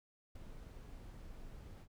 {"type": "noise with ADSR envelope", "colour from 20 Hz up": "brown", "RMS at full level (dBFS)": -44, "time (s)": [0.35, 1.88], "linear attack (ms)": 8, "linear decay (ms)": 3, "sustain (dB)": -7, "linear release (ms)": 61, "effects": []}